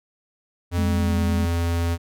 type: tone with pitch glide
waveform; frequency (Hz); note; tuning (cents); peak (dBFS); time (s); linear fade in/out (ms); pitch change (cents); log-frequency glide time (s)
square; 87.31 to 84.82; F2 to E2; 0 to +50; -21; 0.71-1.98; 50; -50; 0.83-1.17
type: tone with vibrato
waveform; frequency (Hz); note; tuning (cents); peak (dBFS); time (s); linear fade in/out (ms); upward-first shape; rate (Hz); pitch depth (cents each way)
sine; 207.7; G#3; 0; -23; 0.78-1.45; 0; sine; 10; 82
effects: none